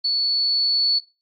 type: tone with level ramp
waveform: sine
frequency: 4435 Hz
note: C#8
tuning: in tune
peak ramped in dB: -18 to -15 dBFS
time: 0.04-0.99 s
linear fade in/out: 10 ms
effects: noise-tail reverb RT60 0.3 s tail -22 dB re dry + AAC 32 kbps